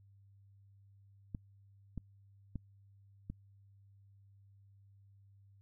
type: clicks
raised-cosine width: 5 ms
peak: -28 dBFS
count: 4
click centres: 1.348 / 1.977 / 2.557 / 3.3 s
effects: noise-tail reverb RT60 0.1 s tail -26 dB re dry + added 99 Hz sine -60 dBFS peak until 5.61 s